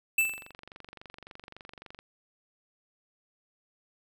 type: tone with exponential decay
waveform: square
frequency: 2644 Hz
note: E7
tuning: 5 cents sharp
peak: -20 dBFS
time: 0.18-0.52 s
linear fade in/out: 5 ms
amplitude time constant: 73 ms
type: click train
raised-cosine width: 0.3 ms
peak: -29 dBFS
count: 43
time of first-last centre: 0.21-1.99 s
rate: 23.6 Hz
effects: none